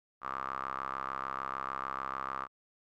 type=tone with band-pass filter; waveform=sawtooth; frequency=66.7 Hz; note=C2; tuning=34 cents sharp; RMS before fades=-38 dBFS; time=0.21-2.48 s; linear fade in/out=50 ms; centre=1200 Hz; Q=7.9; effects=none